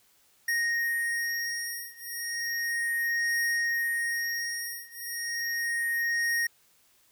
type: beating tone pair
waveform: square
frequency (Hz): 1864.7 / 1865.04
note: A#6 / A#6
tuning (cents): 0 / 0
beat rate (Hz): 0.34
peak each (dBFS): -31 / -32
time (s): 0.48-6.47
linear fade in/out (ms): 5
effects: white hiss -64 dBFS RMS until 7.11 s